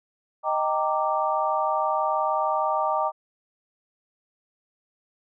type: chord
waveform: sine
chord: Eb major seventh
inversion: none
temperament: equal with one note detuned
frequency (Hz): 622.3 / 784 / 923.2 / 1174.7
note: Eb5 / G5 / Bb5 / D6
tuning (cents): 0 / 0 / -17 / 0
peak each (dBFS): -27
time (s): 0.43-3.12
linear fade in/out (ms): 50
effects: none